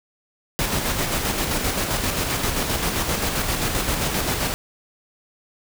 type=noise with tremolo; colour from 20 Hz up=pink; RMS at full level=-22 dBFS; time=0.59-4.54 s; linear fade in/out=0 ms; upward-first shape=square; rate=7.6 Hz; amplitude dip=35%; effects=none